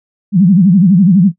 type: tone with vibrato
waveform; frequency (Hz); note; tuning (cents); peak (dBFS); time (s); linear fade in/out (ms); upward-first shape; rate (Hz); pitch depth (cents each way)
sine; 185; F#3; 0; -4; 0.32-1.32; 50; sine; 12; 200
effects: noise-tail reverb RT60 0.1 s tail -17 dB re dry